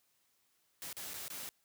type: noise with dropouts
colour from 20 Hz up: white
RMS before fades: -44 dBFS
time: 0.82-1.49 s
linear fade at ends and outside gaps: 0 ms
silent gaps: 0.928-0.967 / 1.135-1.141 / 1.281-1.302 s
effects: white hiss -75 dBFS RMS until 1.64 s + high-pass 60 Hz 12 dB/octave